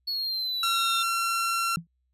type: exponential sweep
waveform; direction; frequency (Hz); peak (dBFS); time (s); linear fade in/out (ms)
triangle; down; 4393 to 3600; -26; 0.07-1.03; 10
type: tone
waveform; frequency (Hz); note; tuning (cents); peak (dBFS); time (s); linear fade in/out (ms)
sawtooth; 1361; F6; -45; -21; 0.63-1.76; 2
type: tone with exponential decay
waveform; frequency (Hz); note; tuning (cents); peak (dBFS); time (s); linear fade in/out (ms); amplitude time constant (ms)
sine; 167.5; E3; +28; -26; 1.77-1.87; 2; 21
effects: added 63 Hz sine -70 dBFS peak until 2.13 s + resampled to 32000 Hz